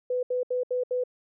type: tone bursts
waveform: sine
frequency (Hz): 499.7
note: B4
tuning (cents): +20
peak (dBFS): -24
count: 5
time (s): 0.1-1.038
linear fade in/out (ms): 5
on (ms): 130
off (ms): 72
effects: none